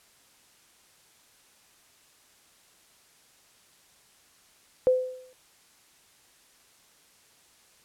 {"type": "tone with exponential decay", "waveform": "sine", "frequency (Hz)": 510, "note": "C5", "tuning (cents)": -44, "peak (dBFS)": -15, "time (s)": [4.87, 5.33], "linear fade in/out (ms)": 0, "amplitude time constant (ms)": 100, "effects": ["white hiss -60 dBFS RMS until 7.84 s", "low-pass 11000 Hz 12 dB/octave"]}